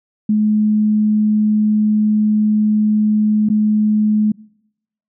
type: tone with dropouts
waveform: sine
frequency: 212.8 Hz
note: G#3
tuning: 42 cents sharp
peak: -11 dBFS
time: 0.29-4.32 s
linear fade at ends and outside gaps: 5 ms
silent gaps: 3.489-3.499 s
effects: noise-tail reverb RT60 0.8 s tail -24 dB re dry